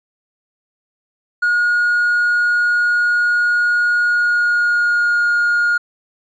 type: tone with pitch glide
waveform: triangle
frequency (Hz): 1440 to 1425.9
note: F#6 to F6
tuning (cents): -47 to +36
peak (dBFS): -10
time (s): 1.42-5.78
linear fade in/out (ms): 10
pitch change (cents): -17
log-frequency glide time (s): 4.06-5.27
effects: tanh soft clip ceiling -7 dBFS + resampled to 16000 Hz